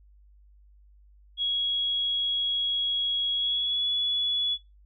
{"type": "tone with pitch glide", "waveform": "sine", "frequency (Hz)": [3322, 3404], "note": ["G#7", "G#7"], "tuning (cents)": [0, 42], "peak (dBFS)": -24, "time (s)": [1.37, 4.58], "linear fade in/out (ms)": 50, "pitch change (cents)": 42, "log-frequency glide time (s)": [3.34, 3.87], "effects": ["noise-tail reverb RT60 0.2 s tail -20 dB re dry", "added 50 Hz sine -53 dBFS peak until 4.85 s"]}